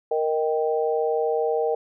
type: chord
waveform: sine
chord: Eb major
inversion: second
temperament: equal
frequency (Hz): 466.2 / 622.3 / 784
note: Bb4 / Eb5 / G5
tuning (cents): 0 / 0 / 0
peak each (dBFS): -22 / -27 / -28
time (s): 0.11-1.75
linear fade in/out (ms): 5
effects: none